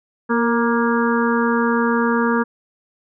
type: harmonic tone with a mistuned harmonic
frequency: 235.1 Hz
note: A#3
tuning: 15 cents sharp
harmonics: 1 / 2 / 4 / 5 / 6 / 7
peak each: -18 / -21 / -24 / -25 / -26 / -26 dBFS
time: 0.29-2.44 s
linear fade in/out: 20 ms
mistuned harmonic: 2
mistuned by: -23 cents
effects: none